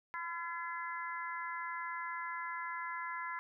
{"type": "harmonic tone with a mistuned harmonic", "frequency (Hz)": 340.6, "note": "F4", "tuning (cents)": -43, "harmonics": [3, 4, 5, 6], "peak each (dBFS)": [-41, -45, -44, -46], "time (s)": [0.14, 3.39], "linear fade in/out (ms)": 0, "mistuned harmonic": 3, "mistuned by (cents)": -16, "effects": []}